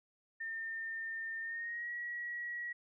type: tone with pitch glide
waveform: sine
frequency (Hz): 1810 to 1916.5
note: A6 to A#6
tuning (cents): +48 to +47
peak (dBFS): -38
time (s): 0.4-2.73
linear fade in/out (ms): 10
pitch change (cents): +99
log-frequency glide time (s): 1.41-1.92
effects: none